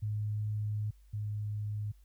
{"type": "tone pair in turn", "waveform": "sine", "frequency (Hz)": [105.8, 104.95], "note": ["G#2", "G#2"], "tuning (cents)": [33, 19], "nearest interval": "unison", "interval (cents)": 14, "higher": "first", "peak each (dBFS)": [-31, -33], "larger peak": "first", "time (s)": [[0.02, 0.91], [1.13, 1.92]], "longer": "first", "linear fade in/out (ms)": 10, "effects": ["added 50 Hz sine -56 dBFS peak until 2.04 s", "white hiss -74 dBFS RMS until 2.04 s"]}